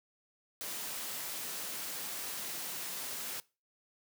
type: noise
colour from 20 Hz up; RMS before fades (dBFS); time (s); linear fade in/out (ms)
white; -40; 0.61-3.4; 0
effects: noise-tail reverb RT60 0.3 s tail -22 dB re dry + high-pass 150 Hz 12 dB/octave